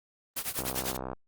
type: noise with tremolo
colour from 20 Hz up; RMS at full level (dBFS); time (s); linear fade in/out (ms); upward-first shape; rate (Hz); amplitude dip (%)
white; -30; 0.36-0.97; 10; triangle; 10; 95
type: click train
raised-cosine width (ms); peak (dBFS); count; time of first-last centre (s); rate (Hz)
1; -21; 36; 0.59-1.132; 64.6
effects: Opus 24 kbps